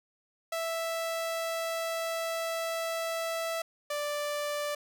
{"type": "tone pair in turn", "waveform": "sawtooth", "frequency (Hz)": [659.3, 587.4], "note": ["E5", "D5"], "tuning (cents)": [0, 0], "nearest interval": "major second", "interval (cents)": 200, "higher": "first", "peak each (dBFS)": -27, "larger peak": "neither", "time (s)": [[0.52, 3.62], [3.9, 4.75]], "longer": "first", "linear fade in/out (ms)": 5, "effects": []}